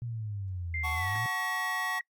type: exponential two-way sweep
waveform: sine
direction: down then up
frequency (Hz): 121.4 to 76.1 to 121.4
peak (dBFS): -33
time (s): 0.02-1.26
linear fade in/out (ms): 0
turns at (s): 0.9
type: tone with pitch glide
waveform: sine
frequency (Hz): 2093 to 1908.2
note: C7 to A#6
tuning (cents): 0 to +40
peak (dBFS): -32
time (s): 0.74-2.01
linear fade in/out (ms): 2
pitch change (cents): -160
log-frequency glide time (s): 0.92-1.09
type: chord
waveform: square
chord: F# minor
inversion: none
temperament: equal with one note detuned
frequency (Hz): 740 / 880 / 1116.4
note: F#5 / A5 / C#6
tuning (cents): 0 / 0 / +12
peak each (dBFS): -39 / -40 / -36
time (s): 0.83-2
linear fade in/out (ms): 20
effects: noise-tail reverb RT60 0.1 s tail -25 dB re dry + Opus 48 kbps